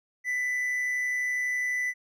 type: tone with amplitude modulation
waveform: triangle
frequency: 1990 Hz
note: B6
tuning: 13 cents sharp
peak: -23 dBFS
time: 0.24-1.94 s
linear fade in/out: 50 ms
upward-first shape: sine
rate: 132 Hz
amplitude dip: 30%
effects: none